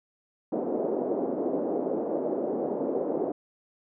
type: band-pass noise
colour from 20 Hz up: pink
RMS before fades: -29 dBFS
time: 0.52-3.32 s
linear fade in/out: 5 ms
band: 280 to 600 Hz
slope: 24 dB/octave
effects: none